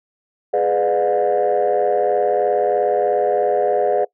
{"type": "chord", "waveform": "sine", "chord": "G# diminished seventh", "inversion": "none", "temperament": "just", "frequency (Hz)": [415.3, 498.4, 598, 717.6], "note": ["G#4", "B4", "D5", "F5"], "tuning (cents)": [0, 16, 31, 47], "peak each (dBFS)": -19, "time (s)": [0.53, 4.05], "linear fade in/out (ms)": 10, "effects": ["noise-tail reverb RT60 0.1 s tail -22 dB re dry", "tanh soft clip ceiling -9 dBFS"]}